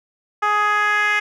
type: tone with band-pass filter sweep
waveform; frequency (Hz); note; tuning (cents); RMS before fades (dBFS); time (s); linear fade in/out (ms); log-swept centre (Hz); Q
10% pulse; 417.6; G#4; +10; -18; 0.42-1.2; 10; 1100 to 2000; 2.4
effects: none